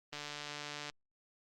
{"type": "click train", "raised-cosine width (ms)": 0.2, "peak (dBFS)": -25, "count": 114, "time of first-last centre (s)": [0.13, 0.899], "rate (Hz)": 147, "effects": ["Opus 32 kbps"]}